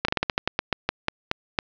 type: slowing click train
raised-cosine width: 0.3 ms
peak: -5 dBFS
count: 14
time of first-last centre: 0.05-1.588 s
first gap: 34 ms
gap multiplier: 1.19
effects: resampled to 16000 Hz + 7-bit